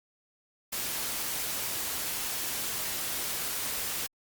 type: noise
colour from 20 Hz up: white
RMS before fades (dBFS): -33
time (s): 0.72-4.07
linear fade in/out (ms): 10
effects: Opus 48 kbps